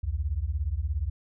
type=beating tone pair; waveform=sine; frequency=65 / 82 Hz; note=C2 / E2; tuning=-11 / -9 cents; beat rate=17 Hz; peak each=-29 dBFS; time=0.03-1.1 s; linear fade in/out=10 ms; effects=none